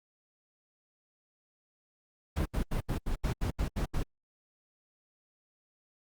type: noise bursts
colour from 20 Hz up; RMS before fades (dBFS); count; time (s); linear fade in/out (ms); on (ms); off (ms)
brown; -30; 10; 2.36-4.033; 10; 98; 77
effects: Opus 48 kbps